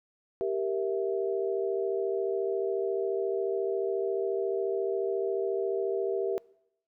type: chord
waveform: sine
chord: E diminished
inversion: first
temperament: equal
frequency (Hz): 392 / 466.2 / 659.3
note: G4 / Bb4 / E5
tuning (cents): 0 / 0 / 0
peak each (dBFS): -29 / -32 / -35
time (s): 0.41-6.38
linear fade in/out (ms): 0
effects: noise-tail reverb RT60 0.8 s tail -24 dB re dry